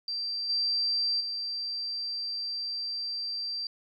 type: tone with level steps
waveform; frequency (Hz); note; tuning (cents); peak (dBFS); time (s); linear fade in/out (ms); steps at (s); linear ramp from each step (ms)
sine; 4699; D8; 0; -30 / -25 / -31; 0.08-3.67; 2; 0.49 / 1.2; 10
effects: 11-bit